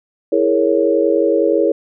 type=chord; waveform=sine; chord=A# half-diminished seventh; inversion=second; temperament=equal; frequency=329.6 / 415.3 / 466.2 / 554.4 Hz; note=E4 / G#4 / A#4 / C#5; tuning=0 / 0 / 0 / 0 cents; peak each=-17 dBFS; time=0.32-1.72 s; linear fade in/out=5 ms; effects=none